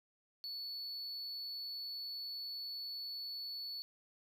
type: tone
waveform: triangle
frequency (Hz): 4435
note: C#8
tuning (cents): 0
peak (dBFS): -40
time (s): 0.44-3.82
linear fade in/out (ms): 0
effects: none